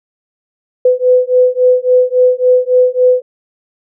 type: beating tone pair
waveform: sine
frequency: 501 / 504.6 Hz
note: B4 / B4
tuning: +25 / +37 cents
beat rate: 3.6 Hz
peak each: -10 dBFS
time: 0.85-3.22 s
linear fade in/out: 5 ms
effects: none